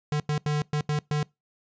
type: tone bursts at uneven times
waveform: square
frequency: 149.2 Hz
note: D3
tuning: 28 cents sharp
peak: -24 dBFS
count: 6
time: 0.12-0.2 / 0.29-0.38 / 0.46-0.62 / 0.73-0.81 / 0.89-0.99 / 1.11-1.23 s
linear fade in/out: 2 ms
effects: noise-tail reverb RT60 0.2 s tail -23 dB re dry + resampled to 16000 Hz